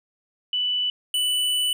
sine / square tone pair in turn, 2977 / 2977 Hz, F#7 / F#7, +10 / +10 cents, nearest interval unison, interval 0 cents, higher neither, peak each -21 dBFS, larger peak neither, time 0.53-0.9 / 1.14-1.73 s, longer second, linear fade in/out 2 ms, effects none

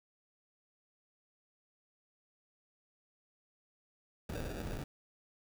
pink noise with sample-and-hold, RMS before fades -40 dBFS, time 4.29-4.84 s, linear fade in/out 5 ms, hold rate 1050 Hz, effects none

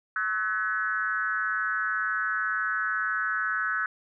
sine tone with frequency modulation, 1500 Hz, F#6, 23 cents sharp, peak -25 dBFS, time 0.16-3.86 s, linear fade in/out 2 ms, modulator 202 Hz, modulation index 1.1, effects none

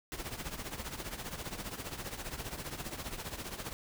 pink noise with tremolo, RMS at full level -38 dBFS, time 0.12-3.73 s, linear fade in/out 0 ms, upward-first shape triangle, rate 15 Hz, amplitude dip 80%, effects none

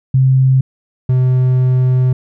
sine / triangle tone pair in turn, 131.7 / 127.8 Hz, C3 / C3, +12 / -40 cents, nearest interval minor second, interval 52 cents, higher first, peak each -7 dBFS, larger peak neither, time 0.14-0.61 / 1.09-2.13 s, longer second, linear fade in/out 5 ms, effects none

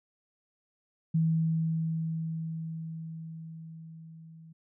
sine tone with level ramp, 161.9 Hz, E3, 31 cents flat, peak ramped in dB -22 to -48 dBFS, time 1.14-4.53 s, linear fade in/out 10 ms, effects none

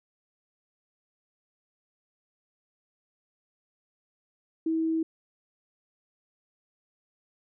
sine tone, 323.1 Hz, E4, 35 cents flat, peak -24 dBFS, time 4.66-5.03 s, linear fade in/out 5 ms, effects none

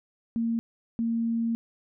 sine tone pair in turn, 230 / 230 Hz, A#3 / A#3, -23 / -23 cents, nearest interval unison, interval 0 cents, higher neither, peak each -24 dBFS, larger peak neither, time 0.36-0.59 / 0.99-1.55 s, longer second, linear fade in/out 0 ms, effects none

